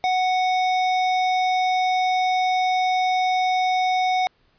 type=tone; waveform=square; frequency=740 Hz; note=F#5; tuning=in tune; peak=-19 dBFS; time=0.04-4.27 s; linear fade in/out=0 ms; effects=pink hiss -63 dBFS RMS until 4.58 s + resampled to 11025 Hz